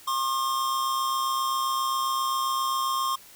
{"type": "tone pair together", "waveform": "square", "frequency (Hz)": [1072.5, 1200], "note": ["C6", "D6"], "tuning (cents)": [42, 37], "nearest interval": "major second", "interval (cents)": 195, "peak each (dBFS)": [-26, -32], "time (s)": [0.07, 3.16], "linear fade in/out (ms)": 10, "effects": ["white hiss -50 dBFS RMS until 3.35 s"]}